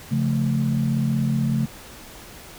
sine chord, Db augmented, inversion none, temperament equal, 138.59 / 174.61 / 220 Hz, Db3 / F3 / A3, 0 / 0 / 0 cents, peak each -21 / -27 / -22 dBFS, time 0.11-1.66 s, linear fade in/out 10 ms, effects tanh soft clip ceiling -11 dBFS + pink hiss -42 dBFS RMS until 2.58 s

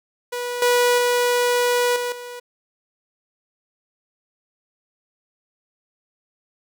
sawtooth tone with level steps, 488.1 Hz, B4, 20 cents flat, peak -21 / -11 / -13 / -19 / -29 dBFS, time 0.32-2.4 s, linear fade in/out 10 ms, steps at 0.62 / 0.98 / 1.96 / 2.12 s, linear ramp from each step 2 ms, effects none

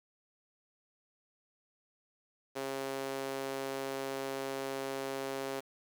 sawtooth tone with high-pass filter, 135.4 Hz, C#3, 40 cents flat, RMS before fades -38 dBFS, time 2.55-5.61 s, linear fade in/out 20 ms, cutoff 420 Hz, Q 1.7, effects 9-bit

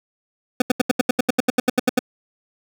25% pulse tone bursts, 250.3 Hz, B3, 23 cents sharp, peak -9 dBFS, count 15, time 0.6-1.992 s, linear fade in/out 5 ms, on 20 ms, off 78 ms, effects none

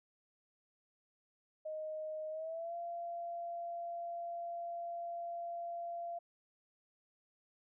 sine tone with pitch glide, 622.3 to 686.5 Hz, D#5 to F5, 0 to -30 cents, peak -39 dBFS, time 1.65-6.19 s, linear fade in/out 10 ms, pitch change +170 cents, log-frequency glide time 2.3-2.75 s, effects none

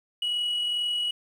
sine tone with amplitude modulation, 2920 Hz, F#7, 24 cents flat, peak -21 dBFS, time 0.22-1.11 s, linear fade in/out 5 ms, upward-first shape sine, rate 42.3 Hz, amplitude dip 35%, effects tanh soft clip ceiling -23 dBFS + 9-bit

